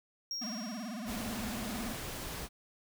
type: tone with exponential decay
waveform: triangle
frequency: 5588 Hz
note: F8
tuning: in tune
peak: -33 dBFS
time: 0.31-1.51 s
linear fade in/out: 1 ms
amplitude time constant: 260 ms
type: tone with vibrato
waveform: square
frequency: 224.8 Hz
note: A3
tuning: 37 cents sharp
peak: -39 dBFS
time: 0.41-1.93 s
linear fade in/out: 10 ms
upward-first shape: sine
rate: 18 Hz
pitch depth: 200 cents each way
type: noise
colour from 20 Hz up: pink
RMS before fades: -41 dBFS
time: 1.05-2.49 s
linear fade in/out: 50 ms
effects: none